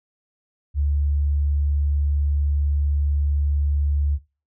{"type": "tone", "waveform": "sine", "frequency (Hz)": 72.2, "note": "D2", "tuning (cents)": -29, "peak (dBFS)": -18, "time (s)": [0.74, 4.19], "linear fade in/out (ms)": 50, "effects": ["noise-tail reverb RT60 0.3 s tail -18 dB re dry"]}